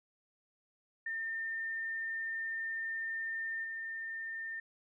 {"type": "tone with level steps", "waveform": "sine", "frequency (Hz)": 1808, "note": "A6", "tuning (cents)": 47, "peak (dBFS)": [-35, -38], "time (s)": [1.06, 4.6], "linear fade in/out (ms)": 5, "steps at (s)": 3.63, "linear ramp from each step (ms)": 20, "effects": []}